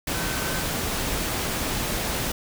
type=tone in noise; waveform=sine; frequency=1531 Hz; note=G6; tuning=41 cents flat; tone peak=-35 dBFS; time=0.14-0.63 s; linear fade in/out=5 ms; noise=pink; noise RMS=-27 dBFS; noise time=0.07-2.32 s; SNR=-11 dB; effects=none